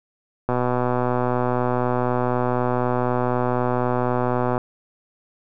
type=click train; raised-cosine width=1 ms; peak=-8 dBFS; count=508; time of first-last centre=0.49-4.579 s; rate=124 Hz; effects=none